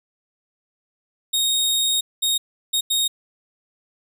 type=tone bursts at uneven times; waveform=sawtooth; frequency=3729 Hz; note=A#7; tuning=in tune; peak=-15 dBFS; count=4; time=1.33-2.01 / 2.22-2.38 / 2.73-2.81 / 2.9-3.08 s; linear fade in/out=10 ms; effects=none